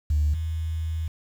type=tone pair in turn; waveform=sine; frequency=75 / 80.6 Hz; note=D2 / E2; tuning=+37 / -38 cents; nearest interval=minor second; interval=125 cents; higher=second; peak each=-18 / -25 dBFS; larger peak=first; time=0.1-0.34 / 0.34-1.08 s; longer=second; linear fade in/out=5 ms; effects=tanh soft clip ceiling -14 dBFS + 8-bit